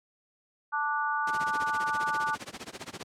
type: chord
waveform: sine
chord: D major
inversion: second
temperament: just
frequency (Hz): 881 / 1174.7 / 1468.3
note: A5 / D6 / F#6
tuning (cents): +2 / 0 / -14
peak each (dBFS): -31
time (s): 0.72-2.36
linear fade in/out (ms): 20
type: noise with tremolo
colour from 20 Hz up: pink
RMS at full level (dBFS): -37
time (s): 1.27-3.03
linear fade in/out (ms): 2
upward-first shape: sine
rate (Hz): 15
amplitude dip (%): 95
effects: high-pass 150 Hz 12 dB/octave + low-pass 8000 Hz 12 dB/octave